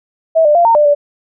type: tone with pitch steps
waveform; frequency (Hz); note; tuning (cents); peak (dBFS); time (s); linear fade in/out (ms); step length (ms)
sine; 648 / 596 / 690 / 916 / 595 / 581; E5 / D5 / F5 / A#5 / D5 / D5; -30 / +25 / -21 / -31 / +22 / -19; -6; 0.35-0.95; 20; 100
effects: none